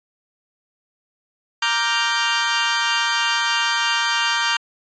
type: chord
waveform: 20% pulse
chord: G minor seventh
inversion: first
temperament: equal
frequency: 932.3 / 1174.7 / 1396.9 / 1568 Hz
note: Bb5 / D6 / F6 / G6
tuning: 0 / 0 / 0 / 0 cents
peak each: -18 / -20 / -21 / -17 dBFS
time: 1.62-4.57 s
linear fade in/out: 5 ms
effects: resampled to 16000 Hz